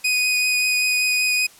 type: tone with vibrato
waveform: sawtooth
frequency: 2489 Hz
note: D#7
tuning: in tune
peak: -14 dBFS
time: 0.04-1.47 s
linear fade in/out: 10 ms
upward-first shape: triangle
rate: 5.2 Hz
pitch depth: 11 cents each way
effects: white hiss -48 dBFS RMS until 1.59 s + low-pass 12000 Hz 12 dB/octave

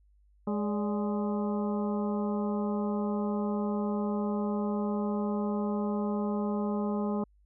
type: harmonic tone with a mistuned harmonic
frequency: 207.7 Hz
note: G#3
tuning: in tune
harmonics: 1 / 2 / 3 / 4 / 5 / 6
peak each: -29 / -35 / -39 / -41 / -43 / -45 dBFS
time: 0.47-7.24 s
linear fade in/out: 5 ms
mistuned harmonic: 3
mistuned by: -100 cents
effects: added 50 Hz sine -60 dBFS peak until 7.45 s

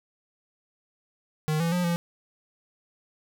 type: tone with pitch steps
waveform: square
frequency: 154.5 / 167.6 / 178 / 171.4 Hz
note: D#3 / E3 / F3 / F3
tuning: -12 / +29 / +33 / -32 cents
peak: -24 dBFS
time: 1.48-1.96 s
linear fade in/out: 0 ms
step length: 120 ms
effects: none

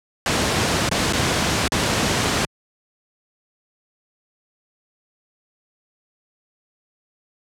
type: noise with dropouts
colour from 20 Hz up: pink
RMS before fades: -19 dBFS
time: 0.26-2.45 s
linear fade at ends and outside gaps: 1 ms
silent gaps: 0.89-0.913 / 1.125-1.133 / 1.679-1.72 s
effects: high-pass 80 Hz 12 dB/octave + low-pass 8000 Hz 12 dB/octave

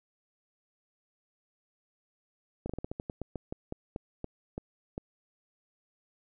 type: slowing click train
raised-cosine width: 2 ms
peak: -22 dBFS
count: 16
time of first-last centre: 2.66-4.979 s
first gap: 35 ms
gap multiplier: 1.19
effects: none

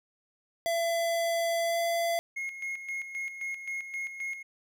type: tone with pitch glide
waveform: square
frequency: 673 to 677.7 Hz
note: E5 to E5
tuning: +36 to +48 cents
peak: -27 dBFS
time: 0.66-2.19 s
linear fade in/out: 0 ms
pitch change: +12 cents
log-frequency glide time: 1.56-1.81 s
type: tone with tremolo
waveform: triangle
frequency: 2157 Hz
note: C#7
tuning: 48 cents flat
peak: -30 dBFS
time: 2.36-4.43 s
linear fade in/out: 10 ms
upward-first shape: square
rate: 3.8 Hz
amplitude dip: 60%
effects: none

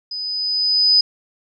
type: tone with level ramp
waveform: sine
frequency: 4997 Hz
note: D#8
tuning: 7 cents sharp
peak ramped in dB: -25 to -9 dBFS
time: 0.11-1.01 s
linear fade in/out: 5 ms
effects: none

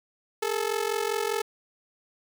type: ring-modulated tone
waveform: sawtooth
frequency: 434.1 Hz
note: A4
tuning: 23 cents flat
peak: -19 dBFS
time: 0.42-1.42 s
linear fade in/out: 5 ms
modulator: 22.5 Hz
effects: 8-bit

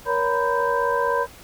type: tone cluster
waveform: sine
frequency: 473.9 / 561 / 949 / 1005 / 1569 Hz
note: A#4 / C#5 / A#5 / B5 / G6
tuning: +28 / +21 / +31 / +30 / +1 cents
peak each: -24 / -26 / -29 / -23 / -28 dBFS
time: 0.05-1.27 s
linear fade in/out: 50 ms
effects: pink hiss -45 dBFS RMS until 1.43 s

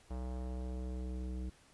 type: tone with low-pass filter sweep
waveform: square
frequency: 62.8 Hz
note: B1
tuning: 30 cents sharp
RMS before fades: -40 dBFS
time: 0.1-1.5 s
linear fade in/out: 10 ms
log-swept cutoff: 870 to 320 Hz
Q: 1.3
effects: pink hiss -64 dBFS RMS until 1.73 s + resampled to 24000 Hz

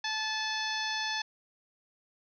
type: harmonic tone with a mistuned harmonic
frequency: 870 Hz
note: A5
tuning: 20 cents flat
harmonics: 1 / 2 / 3 / 4 / 5 / 6 / 7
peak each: -37 / -35 / -41 / -38 / -39 / -40 / -45 dBFS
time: 0.04-1.22 s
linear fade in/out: 5 ms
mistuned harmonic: 3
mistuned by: -16 cents
effects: none

